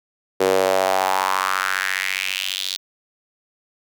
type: tone with high-pass filter sweep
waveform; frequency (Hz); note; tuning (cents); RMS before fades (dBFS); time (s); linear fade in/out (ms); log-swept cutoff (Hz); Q
sawtooth; 94.7; F#2; +41; -21; 0.4-2.77; 10; 430 to 4000; 3.6
effects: none